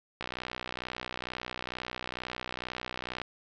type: click train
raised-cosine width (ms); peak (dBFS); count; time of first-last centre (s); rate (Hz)
0.3; -19; 188; 0.21-3.216; 62.2
effects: resampled to 16000 Hz + 8-bit